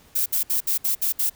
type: noise bursts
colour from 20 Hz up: violet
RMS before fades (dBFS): -22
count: 7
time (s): 0.15-1.298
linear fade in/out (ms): 10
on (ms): 110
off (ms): 63
effects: pink hiss -54 dBFS RMS until 1.35 s